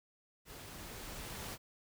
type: noise with level ramp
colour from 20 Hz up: pink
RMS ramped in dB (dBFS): -51 to -43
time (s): 0.45-1.58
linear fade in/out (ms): 50
effects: none